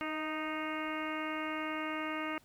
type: harmonic tone with a mistuned harmonic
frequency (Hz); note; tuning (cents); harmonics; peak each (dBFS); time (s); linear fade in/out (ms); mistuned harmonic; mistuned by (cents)
310; D#4; -6; 1 / 2 / 3 / 4 / 5 / 6 / 7 / 8 / 9; -39 / -43 / -45 / -41 / -46 / -47 / -43 / -50 / -47; 0.01-2.38; 0; 2; +21
effects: pink hiss -65 dBFS RMS until 2.44 s